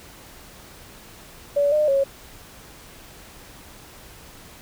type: tone with pitch steps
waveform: sine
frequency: 573 / 605 / 549 Hz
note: D5 / D#5 / C#5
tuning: -43 / -49 / -17 cents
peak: -16 dBFS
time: 1.56-2.04 s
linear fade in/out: 10 ms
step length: 160 ms
effects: pink hiss -45 dBFS RMS until 4.61 s